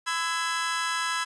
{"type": "chord", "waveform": "sawtooth", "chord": "E major", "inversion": "second", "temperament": "equal with one note detuned", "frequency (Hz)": [1010.9, 1318.5, 1661.2], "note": ["B5", "E6", "G#6"], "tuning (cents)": [40, 0, 0], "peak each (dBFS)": -27, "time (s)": [0.06, 1.25], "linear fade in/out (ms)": 20, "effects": ["resampled to 22050 Hz", "9-bit"]}